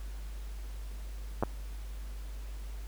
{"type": "clicks", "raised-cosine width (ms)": 1, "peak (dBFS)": -15, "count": 2, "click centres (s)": [1.426, 1.435], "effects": ["added 50 Hz sine -38 dBFS peak until 2.87 s", "pink hiss -55 dBFS RMS until 2.87 s"]}